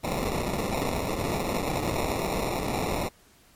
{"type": "noise with sample-and-hold", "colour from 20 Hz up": "violet", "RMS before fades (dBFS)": -28, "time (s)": [0.03, 3.09], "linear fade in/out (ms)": 20, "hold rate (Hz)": 1575, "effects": ["pink hiss -58 dBFS RMS until 3.55 s", "MP3 64 kbps"]}